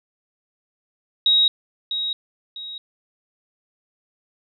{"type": "tone with echo", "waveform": "sine", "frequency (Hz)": 3800, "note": "A#7", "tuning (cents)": 33, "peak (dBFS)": -13, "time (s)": [1.26, 1.48], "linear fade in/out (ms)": 2, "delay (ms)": 650, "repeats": 2, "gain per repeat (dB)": -9, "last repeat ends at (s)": 2.78, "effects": []}